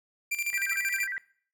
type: tone with tremolo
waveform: 45% pulse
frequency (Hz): 2368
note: D7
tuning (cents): +14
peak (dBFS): -26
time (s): 0.31-1.07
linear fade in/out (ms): 10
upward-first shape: square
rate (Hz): 13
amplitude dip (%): 65
type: tone with vibrato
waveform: sine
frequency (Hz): 1760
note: A6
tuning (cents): 0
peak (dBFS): -31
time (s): 0.53-1.18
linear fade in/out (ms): 0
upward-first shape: square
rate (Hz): 11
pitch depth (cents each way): 190
type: tone with exponential decay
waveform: sine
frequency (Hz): 1327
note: E6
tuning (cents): +11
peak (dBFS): -35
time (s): 0.72-0.8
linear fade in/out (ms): 0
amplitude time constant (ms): 17
effects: noise-tail reverb RT60 0.5 s tail -20 dB re dry